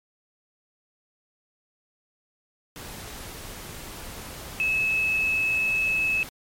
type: tone in noise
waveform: sine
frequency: 2592 Hz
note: E7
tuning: 30 cents flat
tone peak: -21 dBFS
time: 4.6-6.23 s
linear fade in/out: 0 ms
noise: pink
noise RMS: -39 dBFS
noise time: 2.76-6.29 s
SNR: +15 dB
effects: MP3 64 kbps